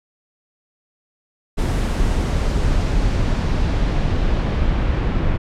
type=noise with low-pass filter sweep; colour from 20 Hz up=brown; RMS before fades=-18 dBFS; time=1.57-5.38 s; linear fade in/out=20 ms; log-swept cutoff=11000 to 2700 Hz; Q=0.85; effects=none